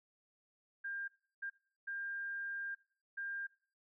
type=tone bursts at uneven times; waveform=sine; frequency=1600 Hz; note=G6; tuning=35 cents sharp; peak=-39 dBFS; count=4; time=0.84-1.08 / 1.42-1.5 / 1.87-2.75 / 3.17-3.47 s; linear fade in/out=10 ms; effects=noise-tail reverb RT60 0.4 s tail -18 dB re dry